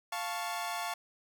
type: chord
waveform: sawtooth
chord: F augmented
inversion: none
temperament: equal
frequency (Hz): 698.5 / 880 / 1108.7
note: F5 / A5 / C#6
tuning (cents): 0 / 0 / 0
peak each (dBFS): -34 / -35 / -36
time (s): 0.12-0.94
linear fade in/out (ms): 5
effects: none